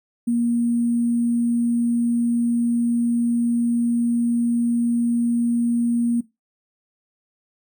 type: tone with sample-and-hold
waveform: sine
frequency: 236.4 Hz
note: A#3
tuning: 24 cents sharp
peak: -17 dBFS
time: 0.27-6.21 s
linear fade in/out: 10 ms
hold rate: 8820 Hz
effects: noise-tail reverb RT60 0.2 s tail -18 dB re dry